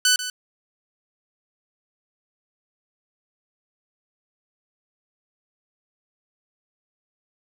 10% pulse tone with echo, 1500 Hz, F#6, 23 cents sharp, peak -7 dBFS, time 0.05-0.16 s, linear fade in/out 2 ms, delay 140 ms, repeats 1, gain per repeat -12 dB, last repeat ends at 0.3 s, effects none

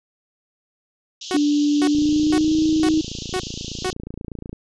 pink band-pass noise, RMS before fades -35 dBFS, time 1.21-3.93 s, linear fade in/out 5 ms, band 2800 to 6900 Hz, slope 96 dB/octave
sawtooth tone bursts, 370 Hz, F#4, in tune, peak -17 dBFS, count 6, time 1.31-3.902 s, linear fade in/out 0 ms, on 57 ms, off 450 ms
sine tone with pitch glide, 293 to 314 Hz, D4 to D#4, -4 to +16 cents, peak -15 dBFS, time 1.34-3.01 s, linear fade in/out 5 ms, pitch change +120 cents, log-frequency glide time 1.85-2.55 s
click train, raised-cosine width 3 ms, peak -19 dBFS, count 74, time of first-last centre 1.95-4.53 s, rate 28.3 Hz
effects resampled to 24000 Hz

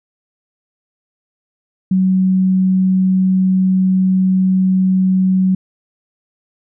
sine tone, 187.4 Hz, F#3, 22 cents sharp, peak -10 dBFS, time 1.91-5.55 s, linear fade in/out 5 ms, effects none

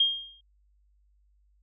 sine tone with exponential decay, 3225 Hz, G7, 48 cents sharp, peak -17 dBFS, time 0-0.41 s, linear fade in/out 5 ms, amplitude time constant 87 ms, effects added 50 Hz sine -62 dBFS peak until 1.62 s

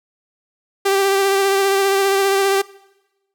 sawtooth tone with vibrato, 392 Hz, G4, in tune, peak -10 dBFS, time 0.85-2.62 s, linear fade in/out 10 ms, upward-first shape sine, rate 15 Hz, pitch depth 22 cents each way, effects noise-tail reverb RT60 1.0 s tail -22 dB re dry

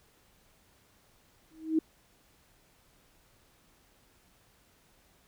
sine tone with exponential growth, 318 Hz, D#4, 38 cents sharp, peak -20 dBFS, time 1.51-1.79 s, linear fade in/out 5 ms, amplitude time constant 59 ms, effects pink hiss -65 dBFS RMS until 5.27 s

